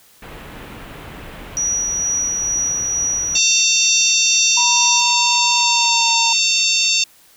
pink low-pass noise, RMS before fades -35 dBFS, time 0.22-3.38 s, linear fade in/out 5 ms, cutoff 3200 Hz, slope 24 dB/octave
sine tone with tremolo, 5810 Hz, F#8, 32 cents flat, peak -16 dBFS, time 1.57-5 s, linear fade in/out 0 ms, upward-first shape sine, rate 2.2 Hz, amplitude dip 25%
harmonic tone, 904 Hz, A5, 47 cents sharp, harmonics 3 / 4 / 5 / 6 / 7 / 8, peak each -19 / -20 / -21 / -22 / -22 / -23 dBFS, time 3.35-7.04 s, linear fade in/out 5 ms
sine tone with pitch glide, 960 to 925.7 Hz, B5 to A#5, -49 to -12 cents, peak -19 dBFS, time 4.57-6.33 s, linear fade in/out 5 ms, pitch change -63 cents, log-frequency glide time 5.55-6.1 s
effects white hiss -50 dBFS RMS until 7.36 s

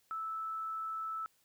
sine tone, 1313 Hz, E6, 7 cents flat, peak -36 dBFS, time 0.11-1.26 s, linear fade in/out 0 ms, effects white hiss -72 dBFS RMS until 1.44 s

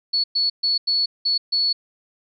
sine tone bursts at uneven times, 4411 Hz, C#8, 9 cents flat, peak -17 dBFS, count 6, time 0.13-0.24 / 0.35-0.5 / 0.63-0.78 / 0.87-1.06 / 1.25-1.38 / 1.52-1.73 s, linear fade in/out 10 ms, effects none

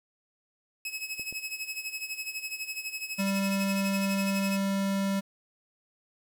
sawtooth tone with tremolo, 2569 Hz, E7, 45 cents flat, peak -28 dBFS, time 0.85-4.57 s, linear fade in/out 2 ms, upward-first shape sine, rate 12 Hz, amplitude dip 75%
clicks, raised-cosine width 2 ms, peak -33 / -32 dBFS, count 2, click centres 1.196 / 1.326 s
square tone, 196 Hz, G3, in tune, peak -27 dBFS, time 3.18-5.21 s, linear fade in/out 20 ms
effects 9-bit

